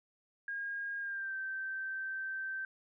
sine tone with pitch glide, 1625 to 1555.2 Hz, G#6 to G6, -38 to -14 cents, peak -36 dBFS, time 0.48-2.65 s, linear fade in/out 2 ms, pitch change -76 cents, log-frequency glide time 0.99-1.36 s, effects none

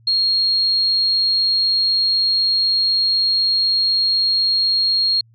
sine tone, 4264 Hz, C8, 32 cents sharp, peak -14 dBFS, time 0.07-5.21 s, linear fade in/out 5 ms, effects added 114 Hz sine -49 dBFS peak until 5.34 s

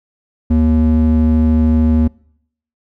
triangle ring-modulated tone, 156.2 Hz, D#3, 7 cents sharp, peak -4 dBFS, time 0.5-2.08 s, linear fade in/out 10 ms, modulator 81.4 Hz, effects noise-tail reverb RT60 0.7 s tail -25 dB re dry

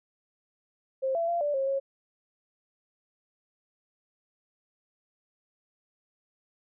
sine tone with pitch steps, 530 / 672 / 687 / 585 / 539 / 546 Hz, C5 / E5 / F5 / D5 / C#5 / C#5, +22 / +33 / -29 / -7 / -49 / -26 cents, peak -25 dBFS, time 1.02-1.8 s, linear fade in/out 20 ms, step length 130 ms, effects none

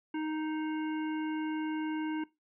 harmonic tone, 311.1 Hz, D#4, in tune, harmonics 1 / 3 / 5 / 7 / 9, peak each -32 / -42 / -46 / -49 / -51 dBFS, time 0.14-2.24 s, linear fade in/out 5 ms, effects noise-tail reverb RT60 0.2 s tail -19 dB re dry

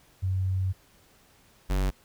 sine / square tone pair in turn, 94 / 47.38 Hz, F#2 / F#1, +28 / +42 cents, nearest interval octave, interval 1186 cents, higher first, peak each -24 dBFS, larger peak neither, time 0.22-0.73 / 1.69-1.91 s, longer first, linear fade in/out 20 ms, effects pink hiss -60 dBFS RMS until 2.04 s

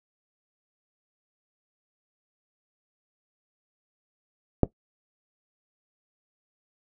click, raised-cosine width 2 ms, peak -4 dBFS, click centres 4.633 s, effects noise-tail reverb RT60 0.1 s tail -17 dB re dry

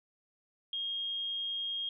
sine tone, 3245 Hz, G#7, 41 cents flat, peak -33 dBFS, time 0.73-1.89 s, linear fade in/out 2 ms, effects none

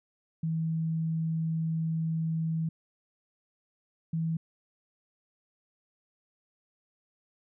sine tone pair in turn, 161.7 / 162.82 Hz, E3 / E3, -33 / -21 cents, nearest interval unison, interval 12 cents, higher second, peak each -27 dBFS, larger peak neither, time 0.43-2.69 / 4.13-4.37 s, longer first, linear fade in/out 5 ms, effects none

